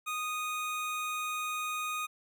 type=tone; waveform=25% pulse; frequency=1240 Hz; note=D#6; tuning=6 cents flat; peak=-29 dBFS; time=0.06-2.07 s; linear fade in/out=20 ms; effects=none